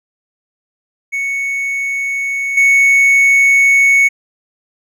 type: tone with level steps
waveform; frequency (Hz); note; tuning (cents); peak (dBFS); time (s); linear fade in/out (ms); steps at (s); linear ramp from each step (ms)
triangle; 2217; C#7; 0; -14 / -5; 1.12-4.09; 20; 2.57; 5
effects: none